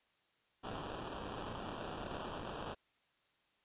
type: noise with sample-and-hold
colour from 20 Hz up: white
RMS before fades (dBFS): -44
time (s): 0.63-2.75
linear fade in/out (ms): 20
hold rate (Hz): 2100
effects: white hiss -75 dBFS RMS until 3.64 s + resampled to 8000 Hz